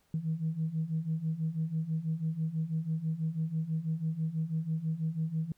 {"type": "beating tone pair", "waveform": "sine", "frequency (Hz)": [156.4, 162.5], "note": ["D#3", "E3"], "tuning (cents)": [9, -24], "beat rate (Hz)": 6.1, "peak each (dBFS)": [-34, -31], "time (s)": [0.14, 5.52], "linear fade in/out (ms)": 2, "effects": ["tanh soft clip ceiling -23 dBFS", "pink hiss -71 dBFS RMS until 5.57 s"]}